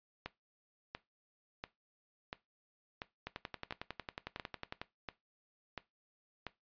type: two click trains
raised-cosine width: 0.3 ms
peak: -24 / -24 dBFS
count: 18 / 10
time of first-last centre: 3.27-4.815 / 0.26-6.467 s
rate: 11 / 1.45 Hz
effects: noise-tail reverb RT60 0.2 s tail -18 dB re dry + resampled to 11025 Hz